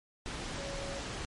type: tone in noise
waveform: sine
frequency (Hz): 554.4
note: C#5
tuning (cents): 0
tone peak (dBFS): -41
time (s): 0.58-0.99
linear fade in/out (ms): 0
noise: pink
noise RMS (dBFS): -39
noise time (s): 0.26-1.25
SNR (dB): -5
effects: low-pass 7000 Hz 12 dB/octave + MP3 48 kbps